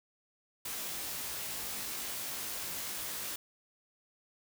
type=noise with comb filter; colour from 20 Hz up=white; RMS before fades=-39 dBFS; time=0.65-3.36 s; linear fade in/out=5 ms; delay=19 ms; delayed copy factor=+0.75; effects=none